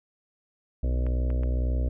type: harmonic tone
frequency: 62 Hz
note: B1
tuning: 7 cents sharp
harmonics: 1 / 2 / 4 / 5 / 6 / 7 / 8 / 9 / 10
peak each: -23 / -35 / -38 / -43 / -48 / -46 / -44 / -44 / -45 dBFS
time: 0.83-1.89 s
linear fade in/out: 5 ms
type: clicks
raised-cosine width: 0.5 ms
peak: -29 dBFS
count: 3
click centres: 1.066 / 1.303 / 1.434 s
effects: none